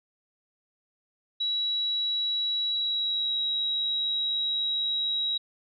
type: tone with pitch glide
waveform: sine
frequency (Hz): 3900 to 3851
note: B7 to B7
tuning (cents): -23 to -44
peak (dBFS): -25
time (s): 1.4-5.38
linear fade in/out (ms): 10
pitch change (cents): -21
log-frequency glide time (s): 2.68-3.4
effects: none